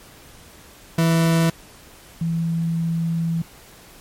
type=tone pair in turn; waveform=40% pulse / sine; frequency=164.81 / 165.86 Hz; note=E3 / E3; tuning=0 / +11 cents; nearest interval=unison; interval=11 cents; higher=second; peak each=-14 / -19 dBFS; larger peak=first; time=0.98-1.5 / 2.21-3.42 s; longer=second; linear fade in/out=5 ms; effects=pink hiss -46 dBFS RMS until 4 s + MP3 64 kbps